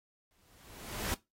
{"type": "noise with exponential growth", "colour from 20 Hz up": "pink", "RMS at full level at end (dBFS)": -33, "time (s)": [0.31, 1.14], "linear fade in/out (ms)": 0, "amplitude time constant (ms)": 180, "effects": ["noise-tail reverb RT60 0.2 s tail -19 dB re dry", "AAC 48 kbps"]}